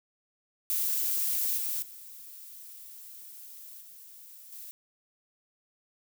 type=noise with level steps; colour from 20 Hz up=violet; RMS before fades=-29 / -32 / -47 / -50 / -44 dBFS; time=0.7-4.71 s; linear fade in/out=0 ms; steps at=1.57 / 1.82 / 3.81 / 4.52 s; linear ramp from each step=5 ms; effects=none